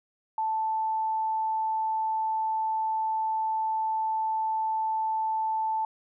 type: tone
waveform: sine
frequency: 880 Hz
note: A5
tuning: in tune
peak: -25 dBFS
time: 0.38-5.85 s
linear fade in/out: 2 ms
effects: none